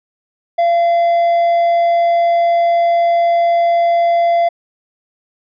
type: tone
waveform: triangle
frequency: 684 Hz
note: F5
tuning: 36 cents flat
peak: -8 dBFS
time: 0.58-4.49 s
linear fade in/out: 10 ms
effects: resampled to 11025 Hz